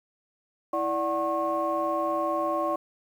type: tone cluster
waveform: sine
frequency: 327.9 / 585 / 743 / 1086 Hz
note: E4 / D5 / F#5 / C#6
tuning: -9 / -7 / +7 / -36 cents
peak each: -31 / -28 / -32 / -28 dBFS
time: 0.73-2.76 s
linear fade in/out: 5 ms
effects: tanh soft clip ceiling -16 dBFS + 9-bit